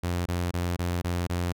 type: tone bursts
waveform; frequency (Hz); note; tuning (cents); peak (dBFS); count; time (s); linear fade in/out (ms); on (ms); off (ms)
sawtooth; 87.8; F2; +10; -22; 6; 0.03-1.525; 10; 230; 23
effects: none